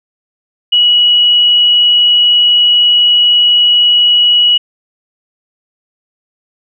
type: tone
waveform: sine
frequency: 2922 Hz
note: F#7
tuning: 22 cents flat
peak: -5 dBFS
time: 0.72-4.58 s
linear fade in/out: 10 ms
effects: none